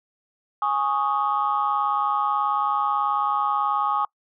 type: chord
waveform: sine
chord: Ab suspended fourth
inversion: none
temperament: just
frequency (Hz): 830.6 / 1107.5 / 1245.9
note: Ab5 / Db6 / Eb6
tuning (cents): 0 / -2 / +2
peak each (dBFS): -24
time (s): 0.62-4.05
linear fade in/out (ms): 2
effects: noise-tail reverb RT60 0.1 s tail -26 dB re dry + tanh soft clip ceiling -12 dBFS